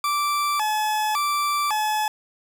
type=tone with vibrato; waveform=40% pulse; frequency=1000 Hz; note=B5; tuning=21 cents sharp; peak=-20 dBFS; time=0.04-2.08 s; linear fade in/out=2 ms; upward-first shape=square; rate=0.9 Hz; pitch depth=270 cents each way; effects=9-bit

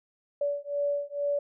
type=beating tone pair; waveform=sine; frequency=573 / 575.2 Hz; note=D5 / D5; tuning=-43 / -36 cents; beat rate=2.2 Hz; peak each=-30 dBFS; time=0.41-1.39 s; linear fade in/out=5 ms; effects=none

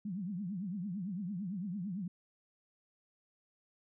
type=tone with vibrato; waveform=sine; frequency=190 Hz; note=F#3; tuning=46 cents sharp; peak=-36 dBFS; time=0.05-2.08 s; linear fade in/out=5 ms; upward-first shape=triangle; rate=8.9 Hz; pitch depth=250 cents each way; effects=none

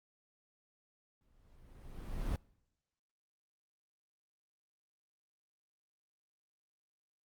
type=noise with exponential growth; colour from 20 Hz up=brown; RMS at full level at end=-33 dBFS; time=1.21-2.36 s; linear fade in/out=1 ms; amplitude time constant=250 ms; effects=noise-tail reverb RT60 0.9 s tail -25 dB re dry + Opus 48 kbps

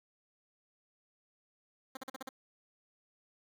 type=tone bursts; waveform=10% pulse; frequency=263.7 Hz; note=C4; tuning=14 cents sharp; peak=-32 dBFS; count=6; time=1.95-2.291 s; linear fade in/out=5 ms; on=21 ms; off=43 ms; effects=none

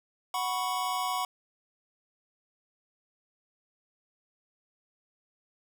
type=chord; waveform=square; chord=F# suspended fourth; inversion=none; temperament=equal; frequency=740 / 987.8 / 1108.7 Hz; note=F#5 / B5 / C#6; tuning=0 / 0 / 0 cents; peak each=-34 dBFS; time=0.34-1.25 s; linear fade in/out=2 ms; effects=none

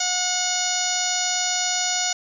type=harmonic tone with a mistuned harmonic; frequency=727 Hz; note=F#5; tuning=31 cents flat; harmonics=1 / 2 / 3 / 4 / 5 / 6 / 7 / 8 / 9 / 10; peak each=-29 / -32 / -32 / -32 / -31 / -31 / -30 / -28 / -32 / -28 dBFS; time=0-2.13 s; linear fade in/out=5 ms; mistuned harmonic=10; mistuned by=-65 cents; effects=9-bit

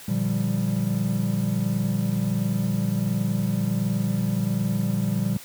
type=chord; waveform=triangle; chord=G minor seventh; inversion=first; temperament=equal; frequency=116.54 / 146.83 / 174.61 / 196 Hz; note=Bb2 / D3 / F3 / G3; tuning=0 / 0 / 0 / 0 cents; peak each=-25 / -28 / -26 / -23 dBFS; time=0.08-5.37 s; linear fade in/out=5 ms; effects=white hiss -43 dBFS RMS until 5.44 s + high-pass 60 Hz 12 dB/octave

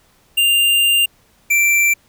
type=tone pair in turn; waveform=square; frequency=2794 / 2347 Hz; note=F7 / D7; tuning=0 / -2 cents; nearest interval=minor third; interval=302 cents; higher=first; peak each=-12 dBFS; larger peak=neither; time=0.37-1.06 / 1.5-1.94 s; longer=first; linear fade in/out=10 ms; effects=pink hiss -55 dBFS RMS until 2.08 s

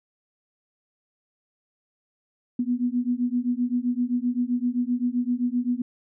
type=beating tone pair; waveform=sine; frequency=241.3 / 249 Hz; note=B3 / B3; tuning=-40 / +14 cents; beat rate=7.7 Hz; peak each=-25 dBFS; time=2.59-5.82 s; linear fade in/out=5 ms; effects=none

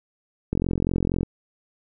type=click train; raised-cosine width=3 ms; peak=-10 dBFS; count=32; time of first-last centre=0.53-1.231 s; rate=44.2 Hz; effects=none

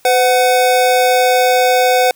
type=tone pair together; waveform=square; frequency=506.3 / 740 Hz; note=B4 / F#5; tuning=+43 / 0 cents; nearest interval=perfect fifth; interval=657 cents; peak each=-13 dBFS; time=0.05-2.11 s; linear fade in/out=2 ms; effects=white hiss -51 dBFS RMS until 2.15 s

